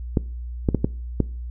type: clicks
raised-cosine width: 3 ms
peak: -5 dBFS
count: 5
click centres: 0.172 / 0.688 / 0.747 / 0.845 / 1.203 s
effects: noise-tail reverb RT60 0.4 s tail -22 dB re dry + added 60 Hz sine -29 dBFS peak until 1.5 s

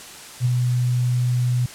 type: tone with ADSR envelope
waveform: sine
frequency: 123.8 Hz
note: B2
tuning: 5 cents sharp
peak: -14 dBFS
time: 0.4-1.66 s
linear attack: 53 ms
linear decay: 19 ms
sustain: -3 dB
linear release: 4 ms
effects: white hiss -39 dBFS RMS until 1.74 s + low-pass 10000 Hz 12 dB/octave

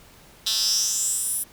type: tone with high-pass filter sweep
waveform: 10% pulse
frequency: 220 Hz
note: A3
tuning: in tune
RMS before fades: -24 dBFS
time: 0.46-1.44 s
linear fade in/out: 10 ms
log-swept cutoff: 4100 to 11000 Hz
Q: 5.7
effects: pink hiss -51 dBFS RMS until 1.52 s

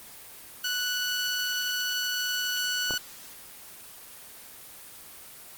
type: tone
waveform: 15% pulse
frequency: 1480 Hz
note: F#6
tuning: in tune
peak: -20 dBFS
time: 0.64-2.98 s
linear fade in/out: 5 ms
type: clicks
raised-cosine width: 1 ms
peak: -18 / -26 dBFS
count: 2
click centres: 2.908 / 2.938 s
effects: white hiss -46 dBFS RMS until 5.57 s + Opus 24 kbps

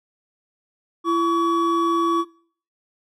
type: tone pair together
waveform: triangle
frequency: 336.2 / 1131 Hz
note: E4 / C#6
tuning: +34 / +34 cents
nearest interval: octave + major sixth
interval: 2100 cents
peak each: -18 dBFS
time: 1.04-2.25 s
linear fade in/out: 50 ms
effects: noise-tail reverb RT60 0.5 s tail -19 dB re dry

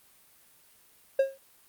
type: tone with exponential decay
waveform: triangle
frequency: 540 Hz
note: C#5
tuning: 45 cents flat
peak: -15 dBFS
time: 1.19-1.38 s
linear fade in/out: 5 ms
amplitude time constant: 40 ms
effects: white hiss -60 dBFS RMS until 1.68 s + Opus 32 kbps

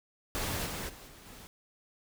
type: noise with level steps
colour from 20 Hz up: pink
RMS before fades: -34 / -38 / -50 / -53 / -50 dBFS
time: 0.35-1.47 s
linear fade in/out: 0 ms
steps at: 0.65 / 0.88 / 1.07 / 1.25 s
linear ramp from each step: 20 ms
effects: none

